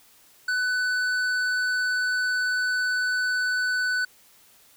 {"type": "tone with hard clipping", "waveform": "sine", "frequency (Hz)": 1497, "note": "F#6", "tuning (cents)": 20, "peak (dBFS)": -24, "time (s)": [0.48, 4.05], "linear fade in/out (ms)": 5, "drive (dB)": 9, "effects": ["white hiss -56 dBFS RMS until 4.76 s"]}